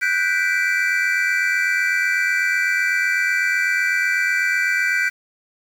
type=chord; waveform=triangle; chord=G major seventh; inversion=third; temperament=equal with one note detuned; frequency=1480 / 1568 / 1975.5 / 2333 Hz; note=F#6 / G6 / B6 / D7; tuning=0 / 0 / 0 / -12 cents; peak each=-21 dBFS; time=0.01-5.1 s; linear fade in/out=20 ms; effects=7-bit